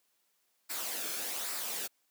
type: noise with flanger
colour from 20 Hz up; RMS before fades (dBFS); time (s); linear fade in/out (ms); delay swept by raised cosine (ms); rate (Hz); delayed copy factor
white; -37; 0.69-1.88; 20; 0.31 to 1.06; 1.2; -0.5
effects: white hiss -75 dBFS RMS until 2.1 s + high-pass 200 Hz 12 dB/octave